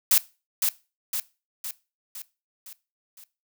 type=noise with echo; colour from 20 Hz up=blue; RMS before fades=-18 dBFS; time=0.11-0.18 s; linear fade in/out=2 ms; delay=510 ms; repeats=6; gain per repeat=-5 dB; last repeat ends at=3.24 s; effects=noise-tail reverb RT60 0.3 s tail -19 dB re dry